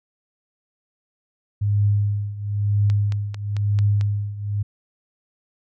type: tone with tremolo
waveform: sine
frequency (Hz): 102.6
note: G#2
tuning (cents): -21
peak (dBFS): -14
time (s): 1.61-4.63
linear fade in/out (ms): 10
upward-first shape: triangle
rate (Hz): 1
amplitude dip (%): 85
type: click train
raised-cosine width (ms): 0.2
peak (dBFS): -18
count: 6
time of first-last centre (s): 2.9-4.011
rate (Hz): 4.5
effects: none